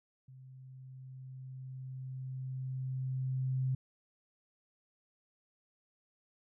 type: tone with level ramp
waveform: sine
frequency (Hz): 130.5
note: C3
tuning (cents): -4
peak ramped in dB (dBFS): -51 to -29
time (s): 0.28-3.75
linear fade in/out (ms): 5
effects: none